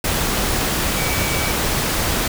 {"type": "tone in noise", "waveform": "sine", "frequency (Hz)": 2282, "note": "C#7", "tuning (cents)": 50, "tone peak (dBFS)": -27, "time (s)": [0.97, 1.52], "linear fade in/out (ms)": 5, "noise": "pink", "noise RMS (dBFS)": -20, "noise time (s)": [0.04, 2.28], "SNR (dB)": -10, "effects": []}